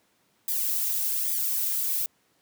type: noise with flanger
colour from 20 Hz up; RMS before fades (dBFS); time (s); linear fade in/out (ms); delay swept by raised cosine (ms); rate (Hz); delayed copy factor
violet; -27; 0.48-2.06; 2; 0.71 to 2.71; 1.2; -0.8
effects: pink hiss -67 dBFS RMS until 2.41 s + high-pass 150 Hz 12 dB/octave